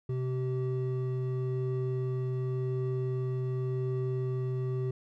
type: tone pair together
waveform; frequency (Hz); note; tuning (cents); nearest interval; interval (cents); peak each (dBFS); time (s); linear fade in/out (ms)
triangle; 128.4 / 384.3; C3 / G4; -32 / -34; octave + perfect fifth; 1898; -28 / -33; 0.09-4.91; 5
effects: none